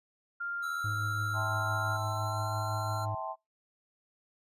sine tone, 1396.9 Hz, F6, in tune, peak -33 dBFS, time 0.4-1.97 s, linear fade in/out 10 ms
square tone with pitch glide, 1318.5 to 1365.8 Hz, E6 to F6, 0 to -39 cents, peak -39 dBFS, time 0.62-3.06 s, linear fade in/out 20 ms, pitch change +61 cents, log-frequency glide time 1.84-2.5 s
triangle tone with tremolo, 104.9 Hz, G#2, 18 cents sharp, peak -30 dBFS, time 0.84-3.15 s, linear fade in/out 5 ms, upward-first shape triangle, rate 5.9 Hz, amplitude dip 30%
sine chord, A minor seventh, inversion second, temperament equal with one note detuned, 649.4 / 784 / 880 / 1046.5 Hz, E5 / G5 / A5 / C6, -26 / 0 / 0 / 0 cents, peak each -40 dBFS, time 1.33-3.36 s, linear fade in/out 50 ms
effects noise-tail reverb RT60 0.2 s tail -25 dB re dry + resampled to 32000 Hz

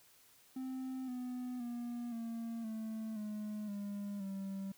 triangle tone with pitch steps, 260.2 / 249.6 / 239.4 / 229.7 / 220.3 / 211.3 / 202.7 / 194.48 Hz, C4 / B3 / A#3 / A#3 / A3 / G#3 / G#3 / G3, -9 / +19 / +46 / -25 / +2 / +30 / -42 / -13 cents, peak -37 dBFS, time 0.56-4.72 s, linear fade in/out 5 ms, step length 520 ms, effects white hiss -65 dBFS RMS until 4.77 s

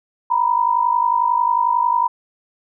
sine tone pair together, 940.9 / 992 Hz, A#5 / B5, +16 / +7 cents, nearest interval minor second, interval 91 cents, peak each -17 dBFS, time 0.3-2.08 s, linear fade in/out 10 ms, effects none

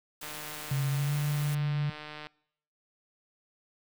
white noise, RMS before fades -43 dBFS, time 0.21-1.55 s, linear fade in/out 5 ms
click train, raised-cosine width 0.3 ms, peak -26 dBFS, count 309, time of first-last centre 0.23-2.27 s, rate 151 Hz
sine tone with pitch glide, 136.3 to 145.24 Hz, C#3 to D3, -29 to -19 cents, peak -26 dBFS, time 0.71-1.9 s, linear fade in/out 5 ms, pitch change +110 cents, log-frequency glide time 0.9-1.16 s
effects noise-tail reverb RT60 0.7 s tail -24 dB re dry

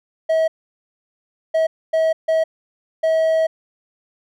triangle tone bursts at uneven times, 643 Hz, E5, 43 cents flat, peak -12 dBFS, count 5, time 0.29-0.48 / 1.54-1.67 / 1.93-2.13 / 2.28-2.44 / 3.03-3.47 s, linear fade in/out 10 ms, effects none

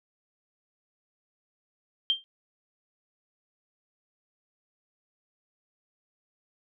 sine tone with exponential decay, 3165 Hz, G7, 16 cents sharp, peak -18 dBFS, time 2.1-2.24 s, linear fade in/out 0 ms, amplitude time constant 29 ms, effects none

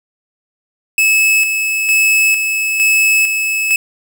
45% pulse tone with tremolo, 2596 Hz, E7, 27 cents flat, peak -9 dBFS, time 0.98-3.76 s, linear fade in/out 2 ms, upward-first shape square, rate 1.1 Hz, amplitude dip 45%, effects none

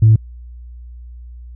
sine tone, 110 Hz, A2, in tune, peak -4 dBFS, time 0.02-0.16 s, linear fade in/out 5 ms, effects tanh soft clip ceiling -2 dBFS + added 60 Hz sine -32 dBFS peak until 1.55 s

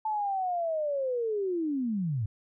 sine linear sweep, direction down, 880 to 98 Hz, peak -27 dBFS, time 0.05-2.26 s, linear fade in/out 5 ms, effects none

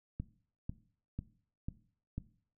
click train, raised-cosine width 5 ms, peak -25 dBFS, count 5, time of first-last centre 0.2-2.18 s, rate 2.02 Hz, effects noise-tail reverb RT60 0.5 s tail -17 dB re dry

